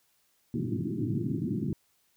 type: band-pass noise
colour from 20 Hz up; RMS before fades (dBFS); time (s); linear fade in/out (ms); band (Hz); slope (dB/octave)
pink; -31; 0.54-1.73; 2; 100 to 370; 96
effects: white hiss -70 dBFS RMS until 2.16 s